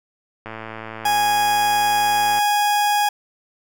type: click train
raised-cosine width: 0.5 ms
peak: -17 dBFS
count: 215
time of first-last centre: 0.46-2.388 s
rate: 111 Hz
type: tone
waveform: 40% pulse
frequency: 828 Hz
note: G#5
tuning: 5 cents flat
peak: -15 dBFS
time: 1.05-3.09 s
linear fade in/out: 5 ms
effects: none